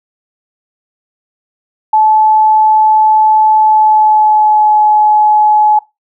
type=tone with pitch glide; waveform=sine; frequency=865 to 849.6 Hz; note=A5 to G#5; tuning=-30 to +39 cents; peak=-5 dBFS; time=1.93-5.79 s; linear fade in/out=5 ms; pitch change=-31 cents; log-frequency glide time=3.57-4.8 s; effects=noise-tail reverb RT60 0.2 s tail -19 dB re dry